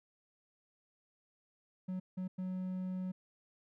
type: tone bursts at uneven times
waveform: triangle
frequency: 185 Hz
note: F#3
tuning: in tune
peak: -34 dBFS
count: 3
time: 1.88-2 / 2.17-2.28 / 2.38-3.12 s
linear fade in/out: 10 ms
effects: none